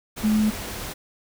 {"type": "tone in noise", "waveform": "sine", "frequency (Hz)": 214.5, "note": "A3", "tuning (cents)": -44, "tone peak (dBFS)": -17, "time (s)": [0.23, 0.51], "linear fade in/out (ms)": 20, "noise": "pink", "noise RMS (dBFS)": -33, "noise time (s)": [0.16, 0.94], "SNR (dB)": 13, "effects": []}